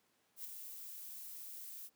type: noise with ADSR envelope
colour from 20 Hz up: violet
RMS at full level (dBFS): -44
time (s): 0.36-1.9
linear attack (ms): 85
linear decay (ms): 11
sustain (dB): -5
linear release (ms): 47
effects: pink hiss -75 dBFS RMS until 1.95 s + high-pass 200 Hz 12 dB/octave